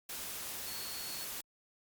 sine tone in noise, 4366 Hz, C#8, 27 cents flat, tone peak -46 dBFS, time 0.67-1.25 s, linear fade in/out 5 ms, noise white, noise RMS -42 dBFS, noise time 0.09-1.41 s, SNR -7 dB, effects Opus 48 kbps

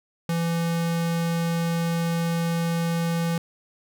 square tone, 167.8 Hz, E3, 31 cents sharp, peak -23 dBFS, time 0.29-3.38 s, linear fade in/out 2 ms, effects none

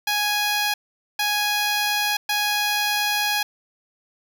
10% pulse tone bursts at uneven times, 830.6 Hz, G#5, in tune, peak -12 dBFS, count 3, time 0.07-0.74 / 1.19-2.17 / 2.29-3.43 s, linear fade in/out 5 ms, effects none

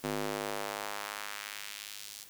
square tone with high-pass filter sweep, 51.4 Hz, G#1, 17 cents flat, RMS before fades -39 dBFS, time 0.03-2.25 s, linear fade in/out 20 ms, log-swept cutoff 250 to 5200 Hz, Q 1, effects white hiss -54 dBFS RMS until 2.29 s

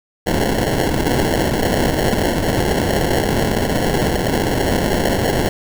white noise with sample-and-hold, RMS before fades -17 dBFS, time 0.26-5.49 s, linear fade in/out 5 ms, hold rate 1225 Hz, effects none

